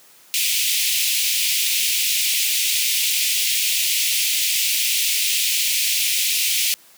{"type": "high-pass noise", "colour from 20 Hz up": "pink", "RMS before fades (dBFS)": -20, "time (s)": [0.34, 6.74], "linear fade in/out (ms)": 0, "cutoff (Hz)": 2300, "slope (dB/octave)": 48, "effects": ["white hiss -50 dBFS RMS until 6.97 s", "high-pass 150 Hz 12 dB/octave"]}